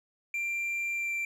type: tone with pitch glide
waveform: triangle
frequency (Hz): 2369 to 2354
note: D7 to D7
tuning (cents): +14 to +3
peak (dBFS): -28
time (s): 0.34-1.25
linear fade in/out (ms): 2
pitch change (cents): -11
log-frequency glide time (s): 0.93-1.12
effects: none